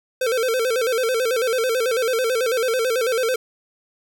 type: tone with vibrato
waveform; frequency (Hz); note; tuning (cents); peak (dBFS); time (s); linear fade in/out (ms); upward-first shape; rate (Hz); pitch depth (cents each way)
square; 482.1; B4; -42; -19; 0.21-3.36; 5; square; 9.1; 110
effects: 10-bit